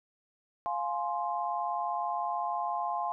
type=chord; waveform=sine; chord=F minor; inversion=none; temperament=just; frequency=698.5 / 838.1 / 1047.7 Hz; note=F5 / Ab5 / C6; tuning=0 / +16 / +2 cents; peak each=-34 dBFS; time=0.66-3.12 s; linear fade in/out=0 ms; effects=none